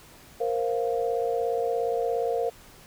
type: chord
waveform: sine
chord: Bb suspended second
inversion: none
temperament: equal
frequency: 466.2 / 523.3 / 698.5 Hz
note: Bb4 / C5 / F5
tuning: 0 / 0 / 0 cents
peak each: -26 / -30 / -30 dBFS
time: 0.4-2.5 s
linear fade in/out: 10 ms
effects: pink hiss -51 dBFS RMS until 2.86 s